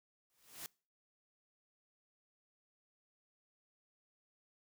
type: noise with exponential growth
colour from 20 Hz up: white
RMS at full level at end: -43 dBFS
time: 0.3-0.66 s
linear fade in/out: 0 ms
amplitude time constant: 77 ms
effects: noise-tail reverb RT60 0.4 s tail -25 dB re dry